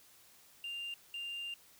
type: tone bursts at uneven times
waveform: sine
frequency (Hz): 2794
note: F7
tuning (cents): 0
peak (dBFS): -37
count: 2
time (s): 0.64-0.94 / 1.14-1.54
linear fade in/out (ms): 2
effects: tanh soft clip ceiling -37 dBFS + white hiss -62 dBFS RMS until 1.79 s